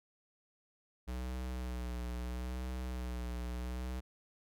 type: tone with vibrato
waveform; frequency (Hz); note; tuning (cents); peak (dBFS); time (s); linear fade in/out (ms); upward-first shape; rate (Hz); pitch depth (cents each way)
square; 61.8; B1; +2; -38; 1.07-4.01; 20; sine; 0.76; 39
effects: none